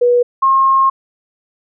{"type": "tone pair in turn", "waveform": "sine", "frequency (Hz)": [486.2, 1073.4], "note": ["B4", "C6"], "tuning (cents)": [-27, 44], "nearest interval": "octave + major second", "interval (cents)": 1371, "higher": "second", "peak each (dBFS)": -8, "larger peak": "neither", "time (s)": [[0.01, 0.23], [0.42, 0.9]], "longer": "second", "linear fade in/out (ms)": 10, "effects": []}